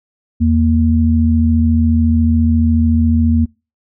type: tone pair together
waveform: sine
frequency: 82.41 / 233.1 Hz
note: E2 / A#3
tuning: 0 / 0 cents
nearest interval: octave + tritone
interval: 1800 cents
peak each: -12 dBFS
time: 0.4-3.46 s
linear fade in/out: 20 ms
effects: noise-tail reverb RT60 0.3 s tail -26 dB re dry